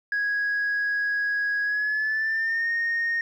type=tone with pitch glide; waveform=sine; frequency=1658 to 1850.3 Hz; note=G#6 to A#6; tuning=-3 to -13 cents; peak=-21 dBFS; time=0.12-3.21 s; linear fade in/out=2 ms; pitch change=+190 cents; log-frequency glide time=1.63-2.7 s; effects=tanh soft clip ceiling -20 dBFS + 10-bit